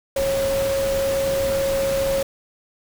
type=tone in noise; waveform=sine; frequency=546 Hz; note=C#5; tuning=26 cents flat; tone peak=-19 dBFS; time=0.16-2.23 s; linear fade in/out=5 ms; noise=pink; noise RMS=-29 dBFS; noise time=0.16-2.23 s; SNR=+7 dB; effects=none